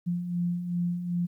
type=beating tone pair; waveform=sine; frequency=172.7 / 175.3 Hz; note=F3 / F3; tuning=-19 / +7 cents; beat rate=2.6 Hz; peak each=-35 / -27 dBFS; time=0.06-1.27 s; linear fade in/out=20 ms; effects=11-bit